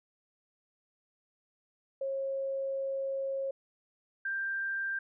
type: tone pair in turn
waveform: sine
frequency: 542 / 1581.6 Hz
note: C#5 / G6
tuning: -39 / +15 cents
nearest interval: octave + perfect fifth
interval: 1854 cents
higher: second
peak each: -31 / -31 dBFS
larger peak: neither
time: 2.01-3.51 / 4.25-4.99 s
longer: first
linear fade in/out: 5 ms
effects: none